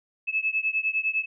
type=beating tone pair; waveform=sine; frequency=2598 / 2607.9 Hz; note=E7 / E7; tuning=-26 / -19 cents; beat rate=9.9 Hz; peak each=-26 / -27 dBFS; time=0.27-1.26 s; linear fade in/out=20 ms; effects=none